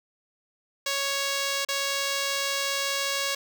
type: tone with dropouts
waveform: 5% pulse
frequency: 554.4 Hz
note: C#5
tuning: in tune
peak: -14 dBFS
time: 0.86-3.35 s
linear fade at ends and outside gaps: 5 ms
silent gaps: 1.65-1.686 s
effects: none